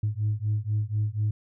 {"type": "beating tone pair", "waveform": "sine", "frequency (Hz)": [104.1, 108.2], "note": ["G#2", "A2"], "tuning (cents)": [5, -29], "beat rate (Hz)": 4.1, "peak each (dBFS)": -26, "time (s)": [0.03, 1.31], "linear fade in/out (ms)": 5, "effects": ["tanh soft clip ceiling -19 dBFS"]}